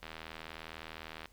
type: click train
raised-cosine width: 0.3 ms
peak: -27 dBFS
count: 99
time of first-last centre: 0.03-1.257 s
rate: 79.9 Hz
effects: added 42 Hz sine -60 dBFS peak until 1.32 s + pink hiss -66 dBFS RMS until 1.32 s